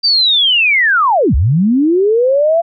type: linear two-way sweep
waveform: sine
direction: down then up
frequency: 4719 to 56.7 to 688 Hz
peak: -8 dBFS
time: 0.03-2.62 s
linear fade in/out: 20 ms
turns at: 1.35 s
effects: none